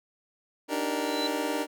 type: chord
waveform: 25% pulse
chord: Eb major seventh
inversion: third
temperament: just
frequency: 291.7 / 311.1 / 388.9 / 466.7 Hz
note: D4 / Eb4 / G4 / Bb4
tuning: -12 / 0 / -14 / +2 cents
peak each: -28 / -30 / -32 / -30 dBFS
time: 0.68-1.67 s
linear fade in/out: 50 ms
type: tone with exponential growth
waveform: sine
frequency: 4001 Hz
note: B7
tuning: 22 cents sharp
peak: -27 dBFS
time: 0.81-1.27 s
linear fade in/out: 2 ms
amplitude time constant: 100 ms
effects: none